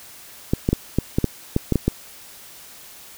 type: clicks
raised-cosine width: 3 ms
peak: -4 dBFS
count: 10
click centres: 0.535 / 0.689 / 0.73 / 0.986 / 1.185 / 1.243 / 1.564 / 1.723 / 1.757 / 1.88 s
effects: white hiss -43 dBFS RMS until 3.17 s